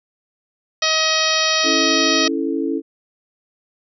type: harmonic tone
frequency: 633 Hz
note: D#5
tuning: 30 cents sharp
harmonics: 1 / 2 / 3 / 4 / 5 / 6 / 7 / 8 / 9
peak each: -24 / -24 / -24 / -24 / -24 / -24 / -24 / -24 / -24 dBFS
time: 0.82-2.28 s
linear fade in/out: 5 ms
type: chord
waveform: sine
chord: A major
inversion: first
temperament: equal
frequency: 277.2 / 329.6 / 440 Hz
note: C#4 / E4 / A4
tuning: 0 / 0 / 0 cents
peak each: -22 / -22 / -25 dBFS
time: 1.63-2.82 s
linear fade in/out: 50 ms
effects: none